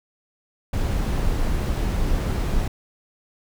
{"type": "noise", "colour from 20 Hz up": "brown", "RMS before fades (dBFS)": -22, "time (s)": [0.73, 2.68], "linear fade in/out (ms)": 5, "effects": []}